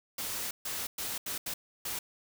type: noise bursts at uneven times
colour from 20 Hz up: white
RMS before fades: -36 dBFS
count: 6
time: 0.18-0.51 / 0.65-0.87 / 0.98-1.18 / 1.26-1.38 / 1.46-1.54 / 1.85-1.99 s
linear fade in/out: 5 ms
effects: none